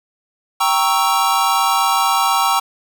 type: chord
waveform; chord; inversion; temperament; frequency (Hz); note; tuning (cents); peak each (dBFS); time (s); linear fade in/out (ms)
square; G diminished seventh; none; equal; 784 / 932.3 / 1108.7 / 1318.5; G5 / Bb5 / Db6 / Fb6; 0 / 0 / 0 / 0; -20; 0.6-2.6; 10
effects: none